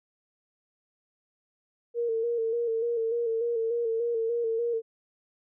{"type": "tone with vibrato", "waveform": "sine", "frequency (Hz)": 461.6, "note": "A#4", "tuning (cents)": -17, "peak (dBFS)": -25, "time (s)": [1.94, 4.82], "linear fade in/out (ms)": 50, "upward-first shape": "square", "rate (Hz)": 3.4, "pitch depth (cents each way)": 39, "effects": []}